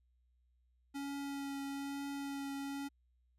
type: tone with vibrato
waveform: square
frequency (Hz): 279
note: C#4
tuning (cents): +11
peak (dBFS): -40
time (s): 0.94-2.89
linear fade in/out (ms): 20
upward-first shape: triangle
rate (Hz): 1.1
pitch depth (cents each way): 13
effects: added 61 Hz sine -70 dBFS peak until 3.38 s + resampled to 32000 Hz